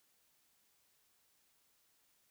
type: silence
effects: white hiss -74 dBFS RMS until 2.3 s